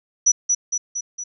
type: tone with echo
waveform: sine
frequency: 5900 Hz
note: F#8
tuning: 6 cents flat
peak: -11 dBFS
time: 0.26-0.32 s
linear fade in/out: 10 ms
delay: 230 ms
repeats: 4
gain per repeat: -4 dB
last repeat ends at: 1.24 s
effects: none